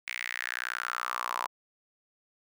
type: tone with high-pass filter sweep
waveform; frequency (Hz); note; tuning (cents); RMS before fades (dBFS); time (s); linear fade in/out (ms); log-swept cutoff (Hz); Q
sawtooth; 60.9; B1; -24; -35; 0.07-1.47; 5; 2200 to 980; 5.4
effects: none